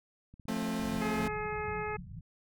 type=click train; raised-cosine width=5 ms; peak=-40 dBFS; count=12; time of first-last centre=0.34-0.972 s; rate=17.4 Hz
type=chord; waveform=40% pulse; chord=F major; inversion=none; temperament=equal with one note detuned; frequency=174.61 / 220 / 267.6 Hz; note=F3 / A3 / C4; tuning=0 / 0 / +39 cents; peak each=-38 / -33 / -37 dBFS; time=0.48-1.28 s; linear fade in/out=5 ms
type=low-pass noise; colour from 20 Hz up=white; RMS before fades=-44 dBFS; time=0.79-2.21 s; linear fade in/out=5 ms; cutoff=190 Hz; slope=96 dB/octave
type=harmonic tone; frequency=423.7 Hz; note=G#4; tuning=35 cents sharp; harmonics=1 / 2 / 3 / 4 / 5 / 6; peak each=-37 / -39 / -41 / -44 / -43 / -46 dBFS; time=1.01-1.97 s; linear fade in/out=10 ms
effects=none